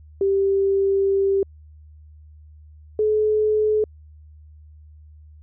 sine tone pair in turn, 392 / 427.8 Hz, G4 / A4, 0 / -49 cents, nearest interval major second, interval 151 cents, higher second, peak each -16 dBFS, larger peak neither, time 0.21-1.43 / 2.99-3.84 s, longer first, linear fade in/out 2 ms, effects added 76 Hz sine -43 dBFS peak until 5.42 s

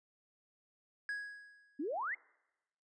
triangle tone with exponential decay, 1661.2 Hz, G#6, in tune, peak -33 dBFS, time 1.09-1.88 s, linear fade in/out 1 ms, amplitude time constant 170 ms
sine exponential sweep, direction up, 261.8 to 2190 Hz, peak -35 dBFS, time 1.79-2.15 s, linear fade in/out 10 ms
effects noise-tail reverb RT60 1.0 s tail -26 dB re dry + resampled to 22050 Hz

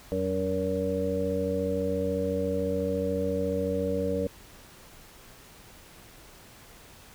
harmonic tone with a mistuned harmonic, 94.1 Hz, F#2, 30 cents sharp, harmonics 1 / 2 / 3 / 5 / 6, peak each -35 / -33 / -34 / -29 / -32 dBFS, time 0.12-4.27 s, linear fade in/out 0 ms, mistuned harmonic 1, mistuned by -140 cents, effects pink hiss -51 dBFS RMS until 7.14 s

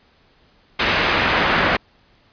brown noise with band-pass filter sweep, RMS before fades -18 dBFS, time 0.79-1.77 s, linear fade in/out 10 ms, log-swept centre 2600 to 1700 Hz, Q 0.99, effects pink hiss -56 dBFS RMS until 2.32 s + resampled to 11025 Hz

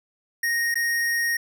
square tone with dropouts, 1864.7 Hz, A#6, in tune, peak -22 dBFS, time 0.43-1.37 s, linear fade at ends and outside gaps 5 ms, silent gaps 0.743-0.755 s, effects none

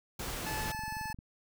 pink noise, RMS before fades -38 dBFS, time 0.19-0.72 s, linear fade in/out 5 ms
25% pulse tone, 868 Hz, A5, 24 cents flat, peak -33 dBFS, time 0.46-1.13 s, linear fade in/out 5 ms
click train, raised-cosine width 5 ms, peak -33 dBFS, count 13, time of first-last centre 0.66-1.189 s, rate 22.7 Hz
effects none

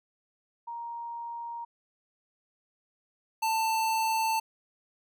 sine / square tone pair in turn, 937 / 889.3 Hz, A#5 / A5, +9 / +18 cents, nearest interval minor second, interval 91 cents, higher first, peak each -35 / -26 dBFS, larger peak second, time 0.67-1.65 / 3.42-4.4 s, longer neither, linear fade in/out 10 ms, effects none

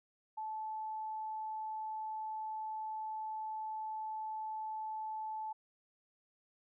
sine tone, 870 Hz, A5, 20 cents flat, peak -38 dBFS, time 0.37-5.53 s, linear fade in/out 10 ms, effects none

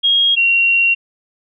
sine tone pair in turn, 3268 / 2748 Hz, G#7 / F7, -29 / -29 cents, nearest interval minor third, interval 300 cents, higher first, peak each -10 dBFS, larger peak neither, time 0.03-0.36 / 0.36-0.95 s, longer second, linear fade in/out 20 ms, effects none

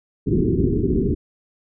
white low-pass noise, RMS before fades -19 dBFS, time 0.26-1.15 s, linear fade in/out 20 ms, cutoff 410 Hz, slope 96 dB/octave, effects none

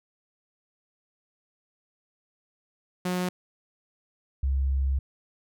sawtooth / sine tone pair in turn, 180.9 / 67.49 Hz, F#3 / C#2, -39 / -46 cents, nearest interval octave + perfect fourth, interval 1707 cents, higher first, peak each -22 dBFS, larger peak neither, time 3.05-3.29 / 4.43-4.99 s, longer second, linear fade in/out 5 ms, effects none

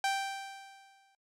sawtooth tone with exponential decay, 783 Hz, G5, 2 cents flat, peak -23 dBFS, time 0.04-1.15 s, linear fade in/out 2 ms, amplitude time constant 240 ms, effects noise-tail reverb RT60 0.1 s tail -21 dB re dry + low-pass 9000 Hz 12 dB/octave

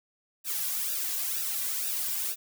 blue noise with flanger, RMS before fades -31 dBFS, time 0.44-2.36 s, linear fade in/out 50 ms, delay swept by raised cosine 0.93 to 2.33 ms, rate 2.1 Hz, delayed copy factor -0.9, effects none

